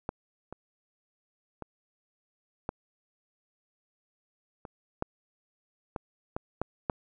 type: clicks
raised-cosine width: 1 ms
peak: -17 / -26 / -24 / -17 / -27 / -15 / -19 / -18 / -15 / -13 dBFS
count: 10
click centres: 0.091 / 0.526 / 1.623 / 2.691 / 4.652 / 5.024 / 5.962 / 6.365 / 6.616 / 6.898 s
effects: none